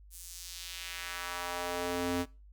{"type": "tone with high-pass filter sweep", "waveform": "square", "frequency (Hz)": 88, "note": "F2", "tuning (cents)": 14, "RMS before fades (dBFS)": -37, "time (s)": [0.1, 2.26], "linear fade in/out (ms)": 50, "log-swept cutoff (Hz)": [9500, 210], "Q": 1.2, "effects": ["noise-tail reverb RT60 0.3 s tail -22 dB re dry", "added 50 Hz sine -52 dBFS peak until 2.52 s"]}